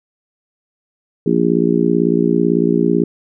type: harmonic tone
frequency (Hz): 58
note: A#1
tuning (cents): -8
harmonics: 3 / 4 / 5 / 6 / 7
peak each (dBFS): -18 / -18 / -18 / -18 / -18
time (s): 1.26-3.04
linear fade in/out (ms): 5
effects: none